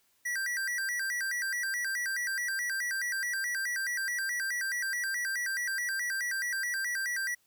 square tone with vibrato, 1750 Hz, A6, 10 cents flat, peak -31 dBFS, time 0.25-7.35 s, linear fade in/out 10 ms, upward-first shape square, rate 4.7 Hz, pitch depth 180 cents each way, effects white hiss -70 dBFS RMS until 7.46 s

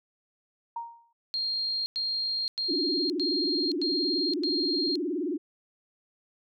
sine tone with exponential decay, 932.3 Hz, A#5, in tune, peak -29 dBFS, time 0.76-1.13 s, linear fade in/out 5 ms, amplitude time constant 79 ms
sine tone bursts, 4218 Hz, C8, 13 cents sharp, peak -27 dBFS, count 6, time 1.34-4.955 s, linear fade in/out 0 ms, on 520 ms, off 99 ms
sine tone with vibrato, 322.4 Hz, E4, 38 cents flat, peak -27 dBFS, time 2.68-5.38 s, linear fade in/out 20 ms, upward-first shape sine, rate 19 Hz, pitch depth 250 cents each way
effects none

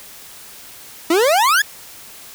40% pulse exponential sweep, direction up, 312.9 to 1760 Hz, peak -11 dBFS, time 1.1-1.62 s, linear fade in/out 5 ms, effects white hiss -39 dBFS RMS until 2.34 s

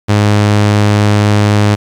sawtooth tone, 103.9 Hz, G#2, 1 cent sharp, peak -3 dBFS, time 0.08-1.76 s, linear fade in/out 20 ms, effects low-pass 7000 Hz 12 dB/octave + 7-bit

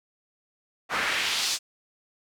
pink noise with band-pass filter sweep, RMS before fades -27 dBFS, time 0.89-1.59 s, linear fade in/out 50 ms, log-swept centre 1300 to 6100 Hz, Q 1.4, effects none

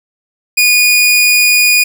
sawtooth tone, 2456 Hz, D#7, 23 cents flat, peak -3 dBFS, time 0.57-1.84 s, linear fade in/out 10 ms, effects none

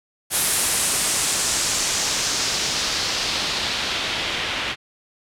white noise with low-pass filter sweep, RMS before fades -23 dBFS, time 0.3-4.76 s, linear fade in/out 50 ms, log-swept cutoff 11000 to 2900 Hz, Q 1.6, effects none

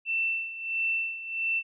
sine tone with tremolo, 2679 Hz, E7, 27 cents sharp, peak -24 dBFS, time 0.05-1.63 s, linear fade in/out 50 ms, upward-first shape sine, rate 1.5 Hz, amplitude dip 75%, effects none

